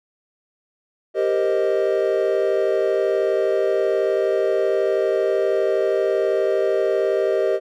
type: chord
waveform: triangle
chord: C minor seventh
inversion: second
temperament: equal with one note detuned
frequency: 392 / 464.6 / 523.3 / 622.3 Hz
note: G4 / Bb4 / C5 / Eb5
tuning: 0 / -6 / 0 / 0 cents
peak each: -19 / -22 / -23 / -20 dBFS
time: 1.14-7.6 s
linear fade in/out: 50 ms
effects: none